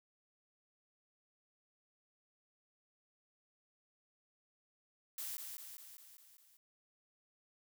blue noise with echo, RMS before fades -43 dBFS, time 5.18-5.37 s, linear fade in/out 2 ms, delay 200 ms, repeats 6, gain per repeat -4 dB, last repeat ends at 6.57 s, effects none

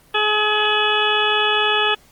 harmonic tone, 423.7 Hz, G#4, 35 cents sharp, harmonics 1 / 2 / 3 / 4 / 6 / 7 / 8, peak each -23 / -23 / -23 / -23 / -23 / -23 / -23 dBFS, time 0.14-1.95 s, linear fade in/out 10 ms, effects pink hiss -52 dBFS RMS until 2.11 s + Opus 24 kbps

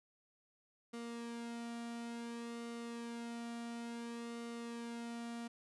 sawtooth tone with flanger, 234.3 Hz, A#3, 9 cents sharp, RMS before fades -45 dBFS, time 0.93-5.48 s, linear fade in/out 10 ms, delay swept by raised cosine 1.2 to 1.93 ms, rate 0.57 Hz, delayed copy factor -0.55, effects resampled to 24000 Hz

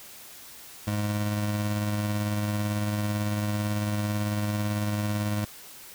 25% pulse tone with tremolo, 104.4 Hz, G#2, 10 cents sharp, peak -21 dBFS, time 0.87-5.45 s, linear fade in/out 5 ms, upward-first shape sine, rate 18 Hz, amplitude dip 25%, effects white hiss -46 dBFS RMS until 5.94 s

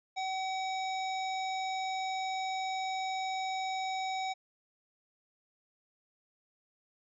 harmonic tone, 759 Hz, F#5, 44 cents sharp, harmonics 1 / 3 / 5 / 7 / 9, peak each -33 / -41 / -43 / -50 / -52 dBFS, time 0.16-4.34 s, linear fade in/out 20 ms, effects none

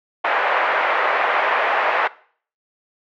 pink band-pass noise, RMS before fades -19 dBFS, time 0.24-2.08 s, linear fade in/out 10 ms, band 580 to 2200 Hz, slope 24 dB/octave, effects noise-tail reverb RT60 0.5 s tail -20 dB re dry

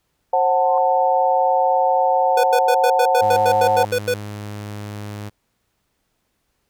sine chord, F# diminished, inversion second, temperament just, 532.8 / 740 / 888 Hz, C5 / F#5 / A5, +31 / 0 / +16 cents, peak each -19 / -17 / -19 dBFS, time 0.33-3.85 s, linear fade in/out 5 ms
sine tone with exponential growth, 1047 Hz, C6, 1 cent sharp, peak -25 dBFS, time 0.45-0.78 s, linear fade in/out 1 ms, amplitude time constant 71 ms
square tone bursts, 493.9 Hz, B4, in tune, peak -17 dBFS, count 12, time 2.37-4.141 s, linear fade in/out 5 ms, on 66 ms, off 89 ms
sawtooth tone, 103.83 Hz, G#2, in tune, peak -25 dBFS, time 3.21-5.3 s, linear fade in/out 20 ms
effects pink hiss -70 dBFS RMS until 6.69 s

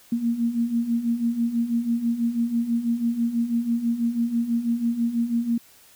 sine beating tone pair, 229.9 / 236 Hz, A#3 / A#3, -24 / +22 cents, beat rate 6.1 Hz, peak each -27 / -22 dBFS, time 0.12-5.58 s, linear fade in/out 5 ms, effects white hiss -53 dBFS RMS until 5.95 s

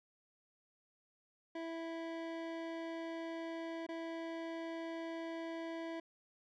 25% pulse tone with dropouts, 329.6 Hz, E4, in tune, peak -37 dBFS, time 1.55-6 s, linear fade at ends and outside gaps 5 ms, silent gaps 3.866-3.888 s, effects low-pass 3000 Hz 12 dB/octave

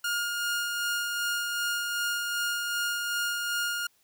sawtooth tone with tremolo, 1419 Hz, F6, 27 cents sharp, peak -23 dBFS, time 0.04-3.87 s, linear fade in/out 5 ms, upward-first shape sine, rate 2.6 Hz, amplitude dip 30%, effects white hiss -67 dBFS RMS until 4.03 s

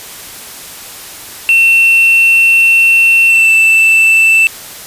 triangle tone with pitch glide, 2700 to 2658 Hz, E7 to E7, +41 to +14 cents, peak -3 dBFS, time 1.49-4.47 s, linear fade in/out 0 ms, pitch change -27 cents, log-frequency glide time 3.28-3.51 s, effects white hiss -29 dBFS RMS until 4.86 s + resampled to 32000 Hz

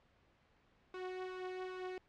sawtooth tone with flanger, 369.6 Hz, F#4, 2 cents flat, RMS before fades -44 dBFS, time 0.94-1.98 s, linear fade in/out 2 ms, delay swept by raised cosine 1.9 to 3.2 ms, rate 2.5 Hz, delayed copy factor +0.6, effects pink hiss -71 dBFS RMS until 2.08 s + low-pass 3000 Hz 12 dB/octave

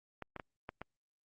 clicks, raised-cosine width 0.5 ms, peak -27 dBFS, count 5, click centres 0.223 / 0.363 / 0.398 / 0.691 / 0.816 s, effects Opus 48 kbps

